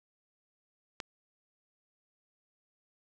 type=click; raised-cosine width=0.2 ms; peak=-19 dBFS; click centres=1.002 s; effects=none